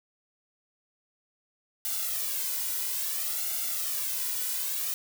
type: noise with flanger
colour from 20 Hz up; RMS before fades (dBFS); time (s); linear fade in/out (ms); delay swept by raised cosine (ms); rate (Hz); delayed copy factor
blue; -31; 1.85-4.94; 0; 1.4 to 2.07; 0.59; +0.75
effects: none